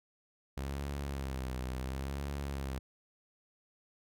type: tone with vibrato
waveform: sawtooth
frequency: 67 Hz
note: C2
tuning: 42 cents sharp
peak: -32 dBFS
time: 0.57-2.79 s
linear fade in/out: 5 ms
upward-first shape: sine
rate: 0.71 Hz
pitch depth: 92 cents each way
effects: none